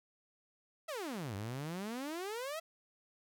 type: exponential two-way sweep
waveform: sawtooth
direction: down then up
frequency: 678 to 95.5 to 669 Hz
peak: -35 dBFS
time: 0.88-2.6 s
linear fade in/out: 10 ms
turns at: 1.35 s
effects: none